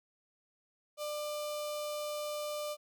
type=tone with notch filter; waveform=sawtooth; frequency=596 Hz; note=D5; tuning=25 cents sharp; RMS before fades=-38 dBFS; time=0.97-2.77 s; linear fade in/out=50 ms; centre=1800 Hz; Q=1.5; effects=none